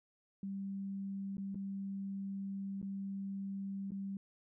sine tone with dropouts, 196 Hz, G3, in tune, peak -38 dBFS, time 0.43-4.17 s, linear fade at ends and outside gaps 2 ms, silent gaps 1.37-1.38 / 1.546-1.555 / 2.816-2.827 / 3.907-3.918 s, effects none

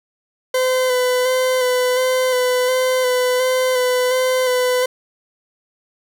40% pulse tone with vibrato, 507 Hz, B4, 45 cents sharp, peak -14 dBFS, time 0.54-4.86 s, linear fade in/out 5 ms, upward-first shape square, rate 1.4 Hz, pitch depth 20 cents each way, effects none

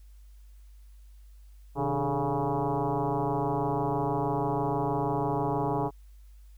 sine tone with frequency modulation, 268.9 Hz, C4, 47 cents sharp, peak -25 dBFS, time 1.75-5.91 s, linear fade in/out 50 ms, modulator 141 Hz, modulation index 5.3, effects added 50 Hz sine -48 dBFS peak until 6.57 s + white hiss -69 dBFS RMS until 6.57 s

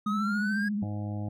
sine tone with vibrato, 206.8 Hz, G#3, 7 cents flat, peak -27 dBFS, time 0.06-0.84 s, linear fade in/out 5 ms, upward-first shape sine, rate 14 Hz, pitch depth 51 cents each way
triangle exponential sweep, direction up, 1243 to 1661.2 Hz, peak -28 dBFS, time 0.06-0.69 s, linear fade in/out 10 ms
harmonic tone, 103.83 Hz, G#2, in tune, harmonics 1 / 2 / 3 / 5 / 6 / 7 / 8, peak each -32 / -37 / -41 / -49 / -47 / -48 / -51 dBFS, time 0.82-1.29 s, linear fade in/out 5 ms
effects none

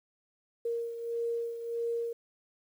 sine beating tone pair, 466.2 / 467.8 Hz, A#4 / A#4, 0 / +6 cents, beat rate 1.6 Hz, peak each -32 / -39 dBFS, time 0.65-2.13 s, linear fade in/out 5 ms, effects 10-bit

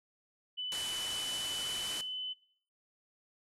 sine tone with pitch glide, 2995 to 3021 Hz, F#7 to F#7, +20 to +35 cents, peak -35 dBFS, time 0.57-2.34 s, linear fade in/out 20 ms, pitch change +15 cents, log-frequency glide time 1.45-2.12 s
white low-pass noise, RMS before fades -42 dBFS, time 0.72-2.01 s, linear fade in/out 0 ms, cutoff 11000 Hz, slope 48 dB/octave
effects noise-tail reverb RT60 0.5 s tail -18 dB re dry

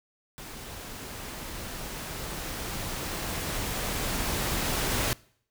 pink noise with level ramp, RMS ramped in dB -42 to -27 dBFS, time 0.38-5.13 s, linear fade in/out 0 ms, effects noise-tail reverb RT60 0.6 s tail -23 dB re dry

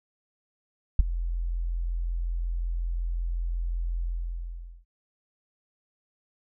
sine tone with ADSR envelope, 42.73 Hz, F1, 37 cents flat, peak -6 dBFS, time 0.99-4.85 s, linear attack 5 ms, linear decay 15 ms, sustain -20 dB, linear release 820 ms, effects tanh soft clip ceiling -8 dBFS

